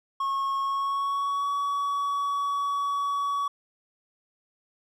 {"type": "tone with pitch glide", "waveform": "triangle", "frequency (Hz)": [1092, 1131.2], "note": ["C#6", "C#6"], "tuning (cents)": [-26, 35], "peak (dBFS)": -23, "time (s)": [0.2, 3.48], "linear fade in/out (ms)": 5, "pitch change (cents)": 61, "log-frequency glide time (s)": [0.59, 1.5], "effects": []}